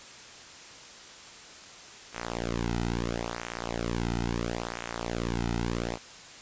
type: tone with flanger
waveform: sawtooth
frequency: 58.27 Hz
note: A#1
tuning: in tune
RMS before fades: -32 dBFS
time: 2.12-5.99 s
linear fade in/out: 50 ms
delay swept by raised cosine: 0.21 to 1.81 ms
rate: 0.74 Hz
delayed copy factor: -1
effects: white hiss -47 dBFS RMS until 6.41 s + resampled to 16000 Hz